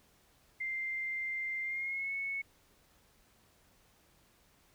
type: tone with pitch glide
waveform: sine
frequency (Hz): 2093 to 2205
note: C7 to C#7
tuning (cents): 0 to -10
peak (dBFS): -34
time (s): 0.6-2.42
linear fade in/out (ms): 10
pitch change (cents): +90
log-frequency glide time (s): 1.63-2.13
effects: pink hiss -67 dBFS RMS until 4.74 s